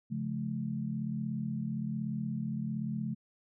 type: chord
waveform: sine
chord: Db augmented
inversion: none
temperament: equal with one note detuned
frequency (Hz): 138.59 / 174.61 / 215.8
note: Db3 / F3 / A3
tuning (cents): 0 / 0 / -33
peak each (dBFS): -37 / -39 / -35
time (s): 0.1-3.15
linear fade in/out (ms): 20
effects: none